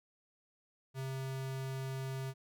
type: tone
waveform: square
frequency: 133.1 Hz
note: C3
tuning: 30 cents sharp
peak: -38 dBFS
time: 0.94-2.34 s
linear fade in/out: 50 ms
effects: none